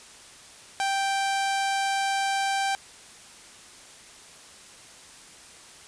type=tone; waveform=sawtooth; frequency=784 Hz; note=G5; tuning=in tune; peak=-20 dBFS; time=0.8-2.75 s; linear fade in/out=0 ms; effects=white hiss -48 dBFS RMS until 5.87 s + resampled to 22050 Hz